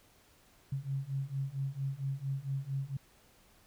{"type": "beating tone pair", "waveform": "sine", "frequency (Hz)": [134.3, 138.7], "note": ["C3", "C#3"], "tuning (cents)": [46, 1], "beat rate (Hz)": 4.4, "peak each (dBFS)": [-37, -36], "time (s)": [0.72, 2.97], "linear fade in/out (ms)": 5, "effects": ["pink hiss -64 dBFS RMS until 3.66 s"]}